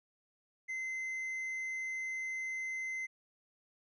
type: tone with tanh clipping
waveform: sine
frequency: 2063 Hz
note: C7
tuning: 25 cents flat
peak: -37 dBFS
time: 0.68-3.07 s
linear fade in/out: 20 ms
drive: 4 dB
effects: none